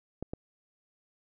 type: clicks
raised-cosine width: 2 ms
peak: -22 dBFS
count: 2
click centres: 0.226 / 0.335 s
effects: none